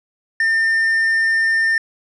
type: tone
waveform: triangle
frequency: 1805 Hz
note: A6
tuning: 44 cents sharp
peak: -12 dBFS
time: 0.4-1.78 s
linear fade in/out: 2 ms
effects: resampled to 24000 Hz